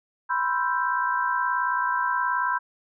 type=chord; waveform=sine; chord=C major seventh; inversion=third; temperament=equal with one note detuned; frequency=987.8 / 1046.5 / 1336.1 / 1568 Hz; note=B5 / C6 / E6 / G6; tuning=0 / 0 / +23 / 0 cents; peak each=-25 / -30 / -31 / -27 dBFS; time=0.29-2.59 s; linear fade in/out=20 ms; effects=none